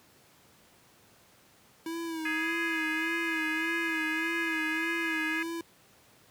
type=tone with vibrato; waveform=square; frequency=323.9 Hz; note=E4; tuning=30 cents flat; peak=-34 dBFS; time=1.86-5.61 s; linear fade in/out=2 ms; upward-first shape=sine; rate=1.7 Hz; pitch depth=57 cents each way
type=harmonic tone; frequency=416.6 Hz; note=G#4; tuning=5 cents sharp; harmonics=3 / 4 / 5 / 6 / 7; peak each=-43 / -32 / -36 / -37 / -45 dBFS; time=2.25-5.43 s; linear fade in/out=5 ms
effects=pink hiss -60 dBFS RMS until 6.3 s + high-pass 100 Hz 12 dB/octave